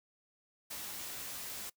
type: noise with comb filter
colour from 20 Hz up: white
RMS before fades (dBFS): -43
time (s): 0.7-1.7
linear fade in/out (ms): 10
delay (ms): 15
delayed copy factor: +0.55
effects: noise-tail reverb RT60 0.1 s tail -21 dB re dry